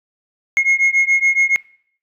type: beating tone pair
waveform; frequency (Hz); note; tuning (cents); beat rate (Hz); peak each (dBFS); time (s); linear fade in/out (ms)
sine; 2155 / 2162.1; C#7 / C#7; -49 / -44; 7.1; -13; 0.57-1.56; 0
effects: noise-tail reverb RT60 0.6 s tail -24 dB re dry + tanh soft clip ceiling -9 dBFS